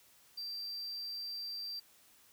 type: tone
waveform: triangle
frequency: 4699 Hz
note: D8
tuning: in tune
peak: -38 dBFS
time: 0.37-1.8 s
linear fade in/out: 10 ms
effects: white hiss -64 dBFS RMS until 2.32 s